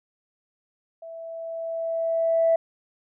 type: tone with level ramp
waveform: sine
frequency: 659.3 Hz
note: E5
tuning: in tune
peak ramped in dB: -37 to -15 dBFS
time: 1.02-2.56 s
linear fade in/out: 5 ms
effects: tanh soft clip ceiling -11 dBFS